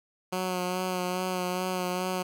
10% pulse tone with vibrato, 182.7 Hz, F#3, 22 cents flat, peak -20 dBFS, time 0.32-2.23 s, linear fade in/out 10 ms, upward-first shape sine, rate 2.4 Hz, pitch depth 24 cents each way, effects none

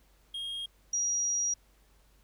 triangle / sine tone pair in turn, 3249 / 5741 Hz, G#7 / F8, -39 / +47 cents, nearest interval minor seventh, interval 986 cents, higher second, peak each -33 / -27 dBFS, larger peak second, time 0.34-0.66 / 0.93-1.54 s, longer second, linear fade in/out 5 ms, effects added 49 Hz sine -62 dBFS peak until 2.23 s + pink hiss -67 dBFS RMS until 2.23 s

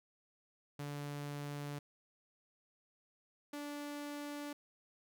sawtooth tone pair in turn, 144.7 / 291 Hz, D3 / D4, -25 / -16 cents, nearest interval octave, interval 1209 cents, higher second, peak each -37 / -38 dBFS, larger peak first, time 0.79-1.79 / 3.53-4.53 s, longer neither, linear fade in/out 5 ms, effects none

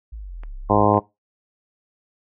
sine exponential two-way sweep, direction down then up, 57.4 to 31.44 to 55.6 Hz, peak -31 dBFS, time 0.12-0.86 s, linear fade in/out 10 ms, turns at 0.59 s
clicks, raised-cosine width 0.5 ms, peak -27 dBFS, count 3, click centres 0.435 / 0.943 / 0.975 s
harmonic tone, 103.8 Hz, G#2, in tune, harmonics 1 / 2 / 3 / 4 / 5 / 6 / 7 / 8 / 9 / 10, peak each -23 / -23 / -23 / -23 / -23 / -23 / -23 / -23 / -23 / -23 dBFS, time 0.69-1 s, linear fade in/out 20 ms
effects noise-tail reverb RT60 0.2 s tail -20 dB re dry

